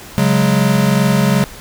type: chord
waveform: square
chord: C# suspended fourth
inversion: none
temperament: equal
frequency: 138.59 / 185 / 207.7 Hz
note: C#3 / F#3 / G#3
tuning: 0 / 0 / 0 cents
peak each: -16 dBFS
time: 0.18-1.44 s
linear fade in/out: 0 ms
effects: pink hiss -35 dBFS RMS until 1.6 s